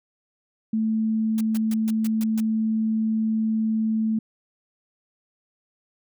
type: tone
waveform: sine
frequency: 220.2 Hz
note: A3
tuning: 2 cents sharp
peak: -20 dBFS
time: 0.73-4.19 s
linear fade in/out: 5 ms
type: noise bursts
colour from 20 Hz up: white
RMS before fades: -37 dBFS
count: 7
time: 1.38-2.402 s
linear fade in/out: 0 ms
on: 26 ms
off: 140 ms
effects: none